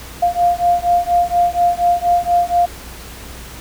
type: beating tone pair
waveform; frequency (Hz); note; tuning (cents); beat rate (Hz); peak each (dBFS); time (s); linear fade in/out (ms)
sine; 698.5 / 702.7; F5 / F5; 0 / +10; 4.2; -15; 0.22-2.66; 10
effects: added 60 Hz sine -36 dBFS peak until 3.6 s + pink hiss -35 dBFS RMS until 3.6 s